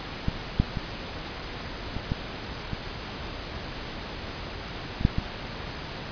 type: clicks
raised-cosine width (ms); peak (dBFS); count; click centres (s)
5; -12 / -7 / -17 / -20 / -13 / -18 / -18 / -6 / -14; 9; 0.284 / 0.6 / 0.772 / 1.966 / 2.119 / 2.733 / 5.011 / 5.051 / 5.184
effects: pink hiss -36 dBFS RMS until 6.11 s + resampled to 11025 Hz